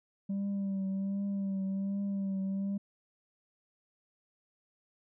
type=tone with vibrato; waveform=sine; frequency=195.9 Hz; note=G3; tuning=1 cent flat; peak=-28 dBFS; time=0.29-2.78 s; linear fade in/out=10 ms; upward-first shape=triangle; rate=1.3 Hz; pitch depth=40 cents each way; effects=tanh soft clip ceiling -30 dBFS